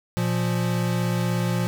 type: tone pair together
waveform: square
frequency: 118.56 / 175.2 Hz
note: A#2 / F3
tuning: +30 / +6 cents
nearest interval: perfect fifth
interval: 676 cents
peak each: -25 dBFS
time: 0.17-1.67 s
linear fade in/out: 0 ms
effects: none